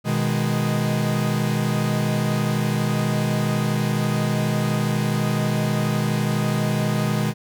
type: chord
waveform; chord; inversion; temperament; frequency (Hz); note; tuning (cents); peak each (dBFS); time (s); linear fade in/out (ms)
45% pulse; G# minor; first; equal; 123.47 / 155.56 / 207.7; B2 / D#3 / G#3; 0 / 0 / 0; -24; 0.04-7.34; 50
effects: none